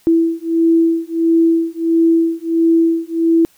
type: beating tone pair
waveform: sine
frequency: 329.6 / 331.1 Hz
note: E4 / E4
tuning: 0 / +8 cents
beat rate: 1.5 Hz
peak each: -14 dBFS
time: 0.07-3.45 s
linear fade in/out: 0 ms
effects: white hiss -53 dBFS RMS until 3.57 s